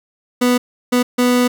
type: tone bursts at uneven times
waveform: 30% pulse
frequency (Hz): 246.9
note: B3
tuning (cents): 0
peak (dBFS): -9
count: 3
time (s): 0.41-0.58 / 0.92-1.03 / 1.18-1.48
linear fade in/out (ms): 10
effects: none